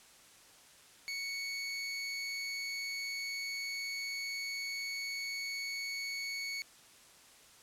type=tone; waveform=25% pulse; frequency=2221 Hz; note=C#7; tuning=3 cents sharp; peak=-33 dBFS; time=1.08-6.62 s; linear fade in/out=0 ms; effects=white hiss -59 dBFS RMS until 7.62 s + low-pass 10000 Hz 12 dB/octave